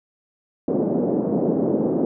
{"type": "band-pass noise", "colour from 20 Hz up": "pink", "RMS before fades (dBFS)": -21, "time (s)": [0.68, 2.05], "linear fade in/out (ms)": 2, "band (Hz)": [190, 540], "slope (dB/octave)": 24, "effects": []}